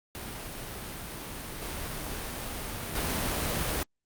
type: noise with level steps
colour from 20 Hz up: pink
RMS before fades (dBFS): -39 / -36 / -30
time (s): 0.15-3.83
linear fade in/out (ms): 0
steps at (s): 1.62 / 2.95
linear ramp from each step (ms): 5
effects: Opus 48 kbps